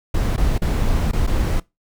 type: noise with dropouts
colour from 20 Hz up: brown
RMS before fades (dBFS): -18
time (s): 0.14-1.6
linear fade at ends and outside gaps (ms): 5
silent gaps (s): 0.364-0.377 / 0.581-0.618 / 1.114-1.131 / 1.267-1.273
effects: noise-tail reverb RT60 0.2 s tail -21 dB re dry